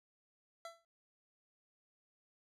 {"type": "tone with exponential decay", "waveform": "25% pulse", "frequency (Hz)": 670, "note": "E5", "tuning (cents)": 28, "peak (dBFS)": -39, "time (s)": [0.65, 0.85], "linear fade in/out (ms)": 2, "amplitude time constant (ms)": 43, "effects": ["low-pass 9000 Hz 12 dB/octave"]}